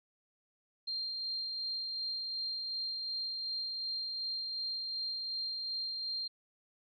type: tone with tremolo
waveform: sine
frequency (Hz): 4186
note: C8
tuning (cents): 0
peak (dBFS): -34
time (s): 0.87-6.28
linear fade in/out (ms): 10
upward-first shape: sine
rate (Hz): 2.7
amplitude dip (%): 25
effects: none